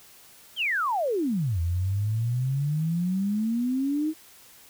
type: exponential two-way sweep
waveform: sine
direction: down then up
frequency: 3322 to 82.41 to 319.7 Hz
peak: -23 dBFS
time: 0.56-4.14 s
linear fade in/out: 50 ms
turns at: 1.6 s
effects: white hiss -52 dBFS RMS until 4.69 s